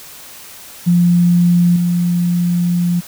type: tone with level steps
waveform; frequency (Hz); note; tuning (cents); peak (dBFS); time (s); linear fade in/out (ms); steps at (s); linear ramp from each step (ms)
sine; 174.61; F3; 0; -8 / -12; 0.86-3.01; 20; 1.76; 2
effects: white hiss -36 dBFS RMS until 3.07 s